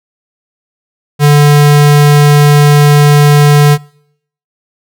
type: tone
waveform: square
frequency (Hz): 146.4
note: D3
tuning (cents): -5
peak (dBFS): -3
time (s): 1.19-3.78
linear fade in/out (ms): 50
effects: noise-tail reverb RT60 0.7 s tail -25 dB re dry